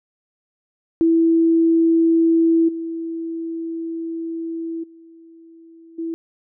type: tone with level steps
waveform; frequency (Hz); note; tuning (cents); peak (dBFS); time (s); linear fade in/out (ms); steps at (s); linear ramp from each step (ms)
sine; 329.6; E4; 0; -12 / -24 / -42 / -23; 1.01-6.14; 0; 2.68 / 4.83 / 5.98; 10
effects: none